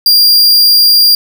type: tone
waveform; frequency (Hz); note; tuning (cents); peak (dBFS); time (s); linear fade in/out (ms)
45% pulse; 4782; D8; +30; -3; 0.06-1.15; 2
effects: none